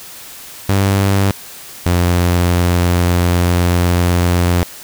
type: tone pair in turn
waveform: sawtooth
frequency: 98 / 87.93 Hz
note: G2 / F2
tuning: 0 / +12 cents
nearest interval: major second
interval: 188 cents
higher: first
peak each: -7 dBFS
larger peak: neither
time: 0.69-1.31 / 1.86-4.63 s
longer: second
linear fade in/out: 0 ms
effects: white hiss -34 dBFS RMS until 4.83 s